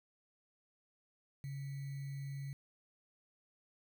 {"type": "tone with sample-and-hold", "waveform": "sine", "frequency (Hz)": 138.59, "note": "C#3", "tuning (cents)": 0, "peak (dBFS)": -40, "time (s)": [1.44, 2.53], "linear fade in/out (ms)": 0, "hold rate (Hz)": 2100, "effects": []}